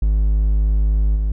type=tone with level steps; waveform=triangle; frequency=51.91 Hz; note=G#1; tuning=in tune; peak=-11 / -14 dBFS; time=0.02-1.32 s; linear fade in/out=5 ms; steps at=1.15 s; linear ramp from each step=20 ms; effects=none